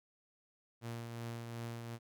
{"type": "tone with tremolo", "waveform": "sawtooth", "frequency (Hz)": 116.8, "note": "A#2", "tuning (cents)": 4, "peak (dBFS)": -36, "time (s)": [0.81, 1.99], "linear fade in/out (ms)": 50, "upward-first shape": "triangle", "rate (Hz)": 2.7, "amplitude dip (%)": 40, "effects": []}